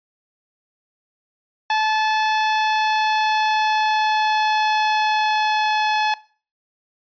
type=tone with pitch glide; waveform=sawtooth; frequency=867 to 856.1 Hz; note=A5 to A5; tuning=-26 to -48 cents; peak=-13 dBFS; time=1.7-6.14 s; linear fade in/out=2 ms; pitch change=-22 cents; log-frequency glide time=2.14-5.95 s; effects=noise-tail reverb RT60 0.4 s tail -20 dB re dry + resampled to 11025 Hz